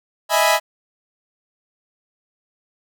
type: chord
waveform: sawtooth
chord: E major seventh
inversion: third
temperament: equal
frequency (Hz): 622.3 / 659.3 / 830.6 / 987.8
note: D#5 / E5 / G#5 / B5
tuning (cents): 0 / 0 / 0 / 0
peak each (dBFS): -16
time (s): 0.29-0.6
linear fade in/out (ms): 50
effects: none